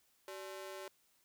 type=ring-modulated tone; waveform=sawtooth; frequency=480.4 Hz; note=B4; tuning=48 cents flat; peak=-38 dBFS; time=0.28-0.88 s; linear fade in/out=0 ms; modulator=101 Hz; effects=white hiss -73 dBFS RMS until 1.24 s